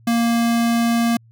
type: tone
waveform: square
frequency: 233.1 Hz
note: A#3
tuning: in tune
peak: -16 dBFS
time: 0.07-1.17 s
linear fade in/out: 5 ms
effects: added 114 Hz sine -47 dBFS peak until 1.31 s